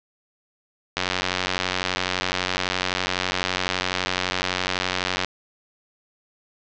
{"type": "click train", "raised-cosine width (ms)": 0.2, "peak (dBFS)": -4, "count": 394, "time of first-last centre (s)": [0.97, 5.246], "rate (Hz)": 91.9, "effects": ["low-pass 5000 Hz 12 dB/octave"]}